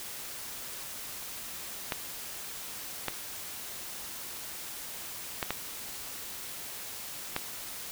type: clicks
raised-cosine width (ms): 0.3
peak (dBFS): -13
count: 5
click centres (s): 1.922 / 3.083 / 5.428 / 5.506 / 7.364
effects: white hiss -41 dBFS RMS until 7.91 s